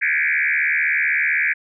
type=tone with frequency modulation; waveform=sine; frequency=1975.5 Hz; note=B6; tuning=in tune; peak=-16 dBFS; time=0.01-1.54 s; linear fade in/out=20 ms; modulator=75.8 Hz; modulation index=5.1; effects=none